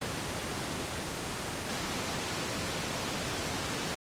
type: high-pass noise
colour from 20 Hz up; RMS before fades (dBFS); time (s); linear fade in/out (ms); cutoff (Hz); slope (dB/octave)
pink; -34; 0.01-3.95; 10; 100; 12
effects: low-pass 8000 Hz 12 dB/octave + Opus 24 kbps